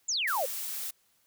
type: exponential sweep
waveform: sine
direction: down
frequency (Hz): 7459 to 486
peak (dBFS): -27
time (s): 0.08-0.46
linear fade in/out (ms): 10
type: noise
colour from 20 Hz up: blue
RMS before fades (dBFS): -36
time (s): 0.27-0.91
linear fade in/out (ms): 10
effects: white hiss -69 dBFS RMS until 1.26 s